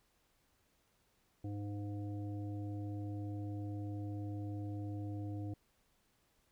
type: harmonic tone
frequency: 102.4 Hz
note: G#2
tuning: 24 cents flat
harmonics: 1 / 3 / 5 / 7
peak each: -40 / -44 / -55 / -56 dBFS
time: 1.44-5.54 s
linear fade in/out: 5 ms
effects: pink hiss -75 dBFS RMS until 6.51 s